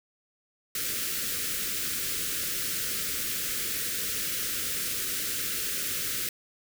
white band-stop noise, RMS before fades -31 dBFS, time 0.75-6.29 s, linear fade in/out 2 ms, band 530 to 1300 Hz, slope 48 dB/octave, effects none

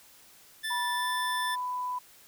25% pulse tone, 1760 Hz, A6, in tune, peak -27 dBFS, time 0.63-1.56 s, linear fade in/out 20 ms
sine tone with pitch glide, 975 to 996.1 Hz, B5 to B5, -23 to +15 cents, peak -30 dBFS, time 0.7-1.99 s, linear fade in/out 10 ms, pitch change +38 cents, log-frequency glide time 0.93-1.08 s
effects white hiss -56 dBFS RMS until 2.27 s

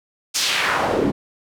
pink noise with band-pass filter sweep, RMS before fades -20 dBFS, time 0.34-1.12 s, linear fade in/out 20 ms, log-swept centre 6400 to 240 Hz, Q 1.5, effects none

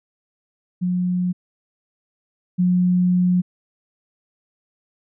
sine tone pair in turn, 180 / 180 Hz, F#3 / F#3, -47 / -47 cents, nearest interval unison, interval 0 cents, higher neither, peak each -18 / -14 dBFS, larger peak second, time 0.81-1.33 / 2.58-3.42 s, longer second, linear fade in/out 20 ms, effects none

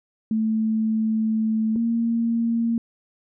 sine tone pair in turn, 220 / 231.1 Hz, A3 / A#3, 0 / -15 cents, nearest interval minor second, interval 85 cents, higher second, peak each -19 dBFS, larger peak neither, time 0.31-1.76 / 1.76-2.78 s, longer first, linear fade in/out 2 ms, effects none

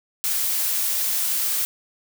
blue noise, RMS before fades -23 dBFS, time 0.24-1.65 s, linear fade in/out 0 ms, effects none

